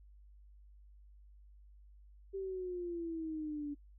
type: exponential sweep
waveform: sine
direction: down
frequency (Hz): 392 to 286.8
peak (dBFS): -37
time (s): 2.33-3.75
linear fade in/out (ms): 20
effects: noise-tail reverb RT60 0.1 s tail -25 dB re dry + added 50 Hz sine -56 dBFS peak until 3.98 s